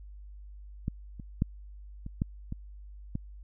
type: clicks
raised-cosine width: 5 ms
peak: -18 / -29 / -13 / -27 / -15 / -23 / -19 dBFS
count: 7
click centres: 0.881 / 1.198 / 1.421 / 2.064 / 2.219 / 2.524 / 3.154 s
effects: added 50 Hz sine -44 dBFS peak until 3.43 s